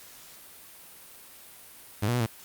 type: tone with pitch steps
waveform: sawtooth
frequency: 103.4 / 120.4 / 123.2 / 113.7 Hz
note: G#2 / B2 / B2 / A#2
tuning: -7 / -44 / -4 / -43 cents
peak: -20 dBFS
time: 2.02-2.264 s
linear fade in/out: 10 ms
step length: 61 ms
effects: white hiss -49 dBFS RMS until 2.44 s + Opus 48 kbps